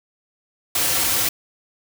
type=noise with comb filter; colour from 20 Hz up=white; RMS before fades=-20 dBFS; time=0.75-1.29 s; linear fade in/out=5 ms; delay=4.8 ms; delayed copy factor=-0.5; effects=none